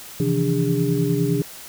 sine tone cluster, 132.1 / 159.7 / 169.5 / 291.8 / 406 Hz, C3 / D#3 / E3 / D4 / G#4, +17 / +45 / +49 / -11 / -39 cents, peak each -24 dBFS, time 0.2-1.42 s, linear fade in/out 2 ms, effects white hiss -39 dBFS RMS until 1.68 s

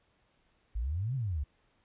sine exponential two-way sweep, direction up then down, 49.64 to 138.59 to 65.2 Hz, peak -30 dBFS, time 0.75-1.44 s, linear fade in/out 10 ms, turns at 1.15 s, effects pink hiss -71 dBFS RMS until 1.84 s + resampled to 8000 Hz

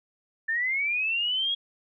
sine linear sweep, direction up, 1760 to 3322 Hz, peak -24 dBFS, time 0.48-1.55 s, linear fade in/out 10 ms, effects none

